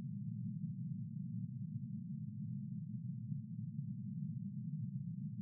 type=band-pass noise; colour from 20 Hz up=pink; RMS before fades=-44 dBFS; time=0-5.41 s; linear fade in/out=0 ms; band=110 to 220 Hz; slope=96 dB/octave; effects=none